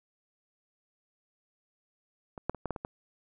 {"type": "clicks", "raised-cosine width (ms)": 1, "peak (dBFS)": [-27, -14, -28, -19, -18, -24, -21], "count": 7, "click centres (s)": [2.378, 2.496, 2.547, 2.657, 2.707, 2.762, 2.849], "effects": []}